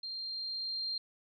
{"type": "tone with level ramp", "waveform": "sine", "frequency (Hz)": 4186, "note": "C8", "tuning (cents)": 0, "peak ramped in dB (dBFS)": [-38, -33], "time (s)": [0.03, 0.98], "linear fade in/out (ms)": 5, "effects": []}